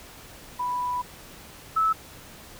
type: tone pair in turn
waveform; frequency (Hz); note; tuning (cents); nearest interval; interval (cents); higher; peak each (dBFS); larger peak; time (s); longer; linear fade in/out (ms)
sine; 987.8 / 1305.3; B5 / E6; 0 / -17; perfect fourth; 483; second; -25 / -19; second; 0.59-1.02 / 1.76-1.93; first; 10
effects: pink hiss -46 dBFS RMS until 2.59 s